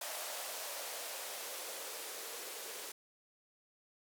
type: noise with band-pass filter sweep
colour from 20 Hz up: violet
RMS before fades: -44 dBFS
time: 0.01-2.92 s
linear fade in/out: 5 ms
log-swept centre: 640 to 420 Hz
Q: 2.9
effects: none